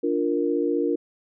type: chord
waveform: sine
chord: Bb major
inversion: first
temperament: equal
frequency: 293.7 / 349.2 / 466.2 Hz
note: D4 / F4 / Bb4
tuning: 0 / 0 / 0 cents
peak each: -25 dBFS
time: 0.03-0.96 s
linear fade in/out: 10 ms
effects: none